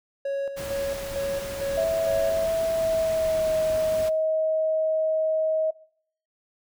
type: tone with tremolo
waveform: triangle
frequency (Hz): 554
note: C#5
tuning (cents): -1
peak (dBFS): -23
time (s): 0.25-2.46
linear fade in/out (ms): 5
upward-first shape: square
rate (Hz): 2.2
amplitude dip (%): 55
type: noise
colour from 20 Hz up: pink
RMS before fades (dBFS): -37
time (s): 0.56-4.1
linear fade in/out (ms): 20
type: tone with pitch glide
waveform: sine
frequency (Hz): 655 to 632.3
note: E5 to D#5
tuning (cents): -11 to +28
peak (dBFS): -21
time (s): 1.77-5.71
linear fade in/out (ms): 10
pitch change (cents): -61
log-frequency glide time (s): 2.72-3.57
effects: noise-tail reverb RT60 0.6 s tail -21 dB re dry